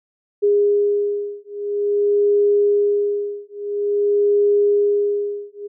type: beating tone pair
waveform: sine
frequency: 409.2 / 409.69 Hz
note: G#4 / G#4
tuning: -26 / -24 cents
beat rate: 0.49 Hz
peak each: -18 dBFS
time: 0.42-5.68 s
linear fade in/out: 20 ms
effects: none